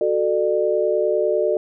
sine chord, D major, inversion first, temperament equal with one note detuned, 370 / 440 / 599.7 Hz, F#4 / A4 / D5, 0 / 0 / +36 cents, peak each -22 / -21 / -20 dBFS, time 0.01-1.57 s, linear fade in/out 2 ms, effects none

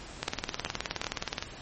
two click trains, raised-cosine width 0.2 ms, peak -13 / -12 dBFS, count 4 / 23, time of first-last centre 0.28-1.425 / 0.23-1.382 s, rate 2.62 / 19.1 Hz, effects pink hiss -45 dBFS RMS until 1.61 s + MP3 32 kbps

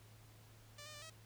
5% pulse tone with pitch steps, 587 / 608 / 590 / 641 Hz, D5 / D#5 / D5 / E5, -1 / -40 / +8 / -49 cents, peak -40 dBFS, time 0.78-1.1 s, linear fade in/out 5 ms, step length 80 ms, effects added 109 Hz sine -60 dBFS peak until 1.25 s + pink hiss -65 dBFS RMS until 1.25 s

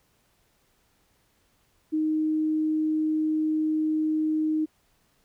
sine tone, 311.1 Hz, D#4, in tune, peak -22 dBFS, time 1.92-4.66 s, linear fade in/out 20 ms, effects pink hiss -67 dBFS RMS until 5.24 s

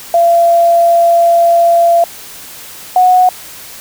sine tone pair in turn, 682 / 733 Hz, F5 / F#5, -41 / -16 cents, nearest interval minor second, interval 125 cents, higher second, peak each -5 / -4 dBFS, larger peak second, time 0.14-2.04 / 2.96-3.29 s, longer first, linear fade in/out 2 ms, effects white hiss -31 dBFS RMS until 3.8 s

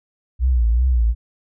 sine tone with vibrato, 60.1 Hz, B1, 46 cents flat, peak -13 dBFS, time 0.39-1.15 s, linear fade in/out 50 ms, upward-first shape triangle, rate 2.6 Hz, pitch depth 150 cents each way, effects none

